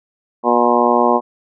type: harmonic tone with a mistuned harmonic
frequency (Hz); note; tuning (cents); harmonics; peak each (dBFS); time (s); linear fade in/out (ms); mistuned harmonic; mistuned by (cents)
120.6; B2; -41; 2 / 3 / 4 / 5 / 6 / 7 / 8 / 9; -19 / -19 / -19 / -19 / -19 / -19 / -19 / -19; 0.43-1.21; 50; 9; -37
effects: none